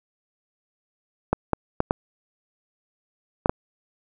clicks, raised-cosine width 1 ms, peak -5 dBFS, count 6, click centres 1.33 / 1.533 / 1.804 / 1.909 / 3.459 / 3.495 s, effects none

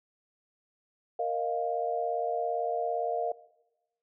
sine chord, Bb suspended fourth, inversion none, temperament just, 466.2 / 621.6 / 699.2 Hz, Bb4 / Eb5 / F5, 0 / -2 / +2 cents, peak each -33 / -34 / -30 dBFS, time 1.19-3.32 s, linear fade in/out 5 ms, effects noise-tail reverb RT60 1.0 s tail -20 dB re dry

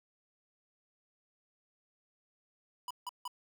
square tone bursts, 987.8 Hz, B5, in tune, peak -38 dBFS, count 3, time 2.88-3.278 s, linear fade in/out 2 ms, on 26 ms, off 160 ms, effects none

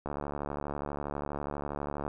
click train, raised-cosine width 1 ms, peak -21 dBFS, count 147, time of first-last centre 0.06-2.079 s, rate 72.3 Hz, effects none

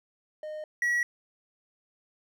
triangle tone pair in turn, 614 / 1924.2 Hz, D#5 / B6, -23 / -46 cents, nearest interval octave + minor sixth, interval 1977 cents, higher second, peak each -33 / -22 dBFS, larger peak second, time 0.43-0.64 / 0.82-1.03 s, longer neither, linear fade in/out 2 ms, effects none

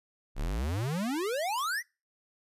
square exponential sweep, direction up, 30.87 to 2049 Hz, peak -30 dBFS, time 0.35-1.83 s, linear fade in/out 50 ms
blue noise with exponential decay, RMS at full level -42 dBFS, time 1.58-1.85 s, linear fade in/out 0 ms, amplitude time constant 57 ms
effects noise-tail reverb RT60 0.3 s tail -26 dB re dry + resampled to 32000 Hz

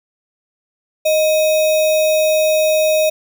sine tone with sample-and-hold, 622.3 Hz, D#5, in tune, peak -11 dBFS, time 1.05-3.1 s, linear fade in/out 10 ms, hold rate 3150 Hz, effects none

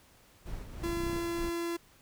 brown noise with tremolo, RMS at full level -39 dBFS, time 0.45-1.5 s, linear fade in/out 20 ms, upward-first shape sine, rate 3.2 Hz, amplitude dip 50%
45% pulse tone, 340 Hz, F4, 46 cents flat, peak -32 dBFS, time 0.83-1.77 s, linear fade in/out 10 ms
clicks, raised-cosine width 5 ms, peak -28 dBFS, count 10, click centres 0.86 / 0.893 / 0.931 / 0.973 / 1.004 / 1.036 / 1.067 / 1.099 / 1.13 / 1.162 s
effects pink hiss -61 dBFS RMS until 2.01 s

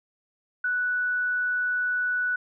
sine tone, 1480 Hz, F#6, in tune, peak -23 dBFS, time 0.64-2.36 s, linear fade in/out 5 ms, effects none

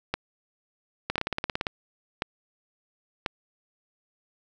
two click trains, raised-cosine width 0.3 ms, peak -10 / -11 dBFS, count 4 / 11, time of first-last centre 0.14-3.262 / 1.1-1.668 s, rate 0.961 / 17.6 Hz, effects none

